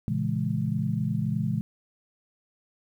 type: chord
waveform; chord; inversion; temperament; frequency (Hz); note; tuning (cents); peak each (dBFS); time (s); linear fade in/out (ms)
sine; A# half-diminished seventh; none; just; 116.54 / 139.85 / 167.82 / 209.8; A#2 / C#3 / E3 / G#3; 0 / +16 / +31 / +18; -30; 0.08-1.61; 0
effects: 10-bit